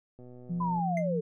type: click train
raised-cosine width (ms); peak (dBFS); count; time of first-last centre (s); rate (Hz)
2; -37; 76; 0.19-0.795; 124
type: tone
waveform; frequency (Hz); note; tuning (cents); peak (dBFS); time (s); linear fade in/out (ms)
sine; 173.4; F3; -12; -29; 0.49-1.21; 20
type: linear sweep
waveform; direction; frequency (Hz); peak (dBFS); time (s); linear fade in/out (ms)
sine; down; 1024 to 429; -29; 0.6-1.21; 10
type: tone with exponential decay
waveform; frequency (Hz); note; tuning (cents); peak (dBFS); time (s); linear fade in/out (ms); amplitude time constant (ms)
triangle; 2081; C7; -10; -31; 0.97-1.07; 2; 20
effects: none